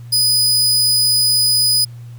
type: tone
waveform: sawtooth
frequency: 4978 Hz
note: D#8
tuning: in tune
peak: -9 dBFS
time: 0.12-1.85 s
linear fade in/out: 10 ms
effects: added 119 Hz sine -31 dBFS peak until 2.18 s + pink hiss -52 dBFS RMS until 2.18 s